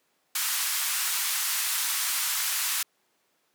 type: band-pass noise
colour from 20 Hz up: white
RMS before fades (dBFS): -28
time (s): 0.35-2.83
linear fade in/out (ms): 5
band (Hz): 1000 to 15000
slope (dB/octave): 24
effects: pink hiss -70 dBFS RMS until 3.54 s + high-pass 300 Hz 12 dB/octave